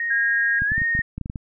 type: tone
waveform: sine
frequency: 1864.7 Hz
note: A#6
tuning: in tune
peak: -22 dBFS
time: 0-0.59 s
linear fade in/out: 2 ms
type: tone with pitch glide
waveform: sine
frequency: 1630 to 1850.9 Hz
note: G#6 to A#6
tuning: -33 to -13 cents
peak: -19 dBFS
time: 0.1-1.02 s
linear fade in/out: 10 ms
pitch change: +220 cents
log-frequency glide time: 0.65-0.79 s
type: clicks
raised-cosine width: 5 ms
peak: -17 dBFS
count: 11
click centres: 0.62 / 0.719 / 0.78 / 0.818 / 0.951 / 0.991 / 1.18 / 1.213 / 1.259 / 1.299 / 1.358 s
effects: none